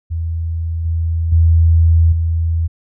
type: tone with level steps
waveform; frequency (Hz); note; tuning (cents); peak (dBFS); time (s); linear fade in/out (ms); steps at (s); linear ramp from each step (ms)
sine; 82.41; E2; 0; -17 / -14 / -7 / -13; 0.1-2.68; 20; 0.85 / 1.32 / 2.12; 5
effects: none